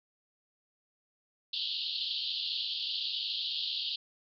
white band-pass noise, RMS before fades -35 dBFS, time 1.53-3.96 s, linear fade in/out 5 ms, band 2900 to 4600 Hz, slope 96 dB/octave, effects none

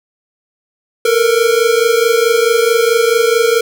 square tone pair together, 450.3 / 474.9 Hz, A4 / A#4, +40 / +32 cents, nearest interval minor second, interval 92 cents, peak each -13 dBFS, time 1.05-3.61 s, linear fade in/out 5 ms, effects none

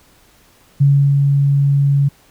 sine tone with ADSR envelope, 140.5 Hz, C#3, 24 cents sharp, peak -7 dBFS, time 0.8-2.09 s, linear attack 14 ms, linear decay 320 ms, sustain -3 dB, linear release 13 ms, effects pink hiss -51 dBFS RMS until 2.3 s

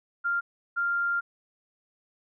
sine tone pair in turn, 1395 / 1395 Hz, F6 / F6, -2 / -2 cents, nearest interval unison, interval 0 cents, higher neither, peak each -24 dBFS, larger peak neither, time 0.24-0.41 / 0.76-1.21 s, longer second, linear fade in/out 20 ms, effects none

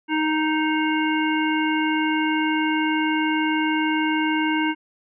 harmonic tone, 311.1 Hz, D#4, in tune, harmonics 1 / 3 / 5 / 7 / 9, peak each -21 / -26 / -28 / -29 / -31 dBFS, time 0.08-4.75 s, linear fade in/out 50 ms, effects none

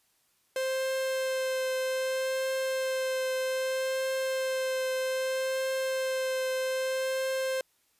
45% pulse tone with vibrato, 523.3 Hz, C5, in tune, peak -28 dBFS, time 0.56-7.61 s, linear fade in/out 2 ms, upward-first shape triangle, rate 0.63 Hz, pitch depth 13 cents each way, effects white hiss -70 dBFS RMS until 7.99 s + resampled to 32000 Hz

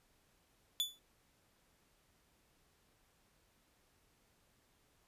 40% pulse tone with exponential decay, 3470 Hz, A7, 25 cents flat, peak -28 dBFS, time 0.8-0.99 s, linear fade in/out 0 ms, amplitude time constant 40 ms, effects pink hiss -73 dBFS RMS until 5.07 s + resampled to 32000 Hz

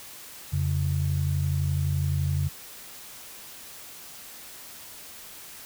sine tone pair together, 88 / 139.86 Hz, F2 / C#3, +14 / +16 cents, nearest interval minor sixth, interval 802 cents, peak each -25 dBFS, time 0.52-2.49 s, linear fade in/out 20 ms, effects tanh soft clip ceiling -15 dBFS + white hiss -44 dBFS RMS until 5.65 s

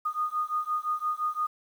sine beating tone pair, 1228 / 1233.8 Hz, D#6 / D#6, -23 / -15 cents, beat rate 5.8 Hz, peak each -30 dBFS, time 0.05-1.47 s, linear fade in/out 10 ms, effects 9-bit

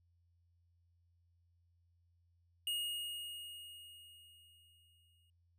square tone with exponential decay, 2865 Hz, F7, 44 cents sharp, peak -35 dBFS, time 2.67-5.3 s, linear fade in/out 2 ms, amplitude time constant 570 ms, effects added 86 Hz sine -70 dBFS peak until 5.58 s

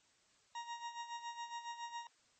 40% pulse tone with tremolo, 940 Hz, A#5, 14 cents sharp, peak -40 dBFS, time 0.55-2.07 s, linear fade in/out 2 ms, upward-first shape sine, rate 7.2 Hz, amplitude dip 70%, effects white hiss -71 dBFS RMS until 2.39 s + MP3 32 kbps

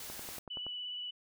white noise, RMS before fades -45 dBFS, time 0-0.39 s, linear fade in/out 2 ms
click train, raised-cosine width 1 ms, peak -32 dBFS, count 7, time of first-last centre 0.1-0.666 s, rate 10.6 Hz
sine tone with vibrato, 2963 Hz, F#7, 2 cents sharp, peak -38 dBFS, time 0.5-1.11 s, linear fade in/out 10 ms, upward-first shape sine, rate 17 Hz, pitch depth 16 cents each way
effects none

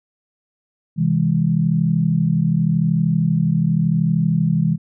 sine chord, C augmented, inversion none, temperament just, 130.81 / 163.52 / 204.4 Hz, C3 / E3 / G#3, 0 / -14 / -27 cents, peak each -22 / -16 / -21 dBFS, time 0.96-4.78 s, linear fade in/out 50 ms, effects none

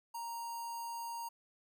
square tone with notch filter, 932.3 Hz, A#5, in tune, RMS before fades -42 dBFS, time 0.14-1.29 s, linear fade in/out 10 ms, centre 2300 Hz, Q 0.67, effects none

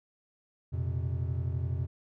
triangle chord, F suspended fourth, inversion none, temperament equal with one note detuned, 87.31 / 118.92 / 130.81 Hz, F2 / Bb2 / C3, 0 / +35 / 0 cents, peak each -30 / -33 / -33 dBFS, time 0.72-1.87 s, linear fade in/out 20 ms, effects none

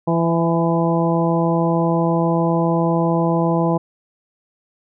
harmonic tone with a mistuned harmonic, 167.4 Hz, E3, 27 cents sharp, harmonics 1 / 2 / 3 / 4 / 5 / 6, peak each -18 / -21 / -23 / -24 / -25 / -26 dBFS, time 0.07-3.78 s, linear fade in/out 10 ms, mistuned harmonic 4, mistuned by -17 cents, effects none

